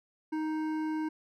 sine tone with hard clipping, 312.1 Hz, D#4, 5 cents sharp, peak -32 dBFS, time 0.32-1.09 s, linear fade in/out 10 ms, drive 11 dB, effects none

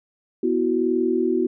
sine chord, B suspended fourth, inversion none, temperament just, 246.9 / 329.3 / 370.4 Hz, B3 / E4 / F#4, 0 / -2 / +2 cents, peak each -24 / -23 / -21 dBFS, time 0.43-1.47 s, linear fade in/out 5 ms, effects none

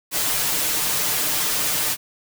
white noise with comb filter, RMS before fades -22 dBFS, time 0.11-1.97 s, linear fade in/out 50 ms, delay 6.6 ms, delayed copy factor +0.65, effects none

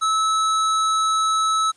square tone, 1300 Hz, E6, 24 cents flat, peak -18 dBFS, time 0.01-1.72 s, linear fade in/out 20 ms, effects white hiss -57 dBFS RMS until 1.76 s + resampled to 22050 Hz

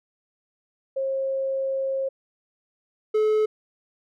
sine / triangle tone pair in turn, 537 / 430.2 Hz, C5 / A4, +45 / -39 cents, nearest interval major third, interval 384 cents, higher first, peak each -23 / -16 dBFS, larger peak second, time 0.96-2.09 / 3.14-3.46 s, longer first, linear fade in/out 10 ms, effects none

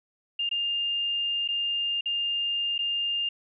sine tone with dropouts, 2809 Hz, F7, 9 cents sharp, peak -25 dBFS, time 0.39-3.29 s, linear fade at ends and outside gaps 5 ms, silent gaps 0.492-0.512 / 1.478-1.486 / 2.01-2.057 / 2.781-2.789 s, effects none

